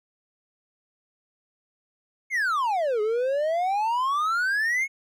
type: exponential two-way sweep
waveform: triangle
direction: down then up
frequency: 2217 to 414.8 to 2217 Hz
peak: -20 dBFS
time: 2.3-4.88 s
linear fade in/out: 50 ms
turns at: 3.01 s
effects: none